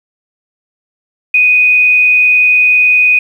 sine tone with frequency modulation, 2489 Hz, D#7, in tune, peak -5 dBFS, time 1.34-3.19 s, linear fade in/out 5 ms, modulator 66 Hz, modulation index 0.35, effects 7-bit

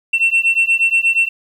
sine beating tone pair, 2700 / 2708.4 Hz, E7 / E7, +41 / +46 cents, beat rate 8.4 Hz, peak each -13 dBFS, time 0.13-1.29 s, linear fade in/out 10 ms, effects tanh soft clip ceiling -8 dBFS + 8-bit

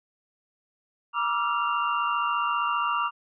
sine tone cluster, 956 / 1172 / 1325 / 1380 / 2782 Hz, A#5 / D6 / E6 / F6 / F7, +43 / -4 / +9 / -21 / -7 cents, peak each -30 / -26 / -34 / -31 / -34 dBFS, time 1.13-3.11 s, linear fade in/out 50 ms, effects none

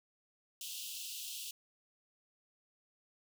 pink high-pass noise, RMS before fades -44 dBFS, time 0.61-1.51 s, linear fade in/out 2 ms, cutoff 2700 Hz, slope 96 dB/octave, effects none

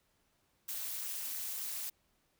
blue noise with amplitude modulation, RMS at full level -36 dBFS, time 0.68-1.9 s, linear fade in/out 10 ms, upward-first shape sine, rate 244 Hz, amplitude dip 85%, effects pink hiss -75 dBFS RMS until 2.39 s

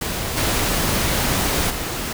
pink noise with level steps, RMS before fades -25 / -20 / -26 dBFS, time 0.01-2.13 s, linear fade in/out 5 ms, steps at 0.37 / 1.7 s, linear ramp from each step 2 ms, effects none

